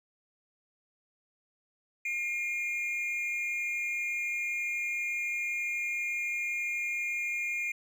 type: tone pair together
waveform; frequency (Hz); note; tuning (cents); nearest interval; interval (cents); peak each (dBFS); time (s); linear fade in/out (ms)
triangle; 2129 / 2417; C7 / D7; +30 / +49; major second; 219; -34 / -30; 2.05-7.72; 5
effects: none